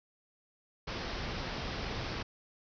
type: low-pass noise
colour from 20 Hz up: pink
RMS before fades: -38 dBFS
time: 0.87-2.23 s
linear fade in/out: 10 ms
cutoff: 5600 Hz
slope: 96 dB/octave
effects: none